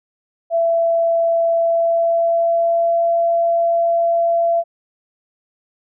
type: tone with pitch glide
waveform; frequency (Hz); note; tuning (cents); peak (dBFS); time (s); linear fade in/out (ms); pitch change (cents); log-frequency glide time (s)
sine; 669 to 676.8; E5 to E5; +25 to +45; -13; 0.5-4.64; 50; +20; 1.58-3.08
effects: none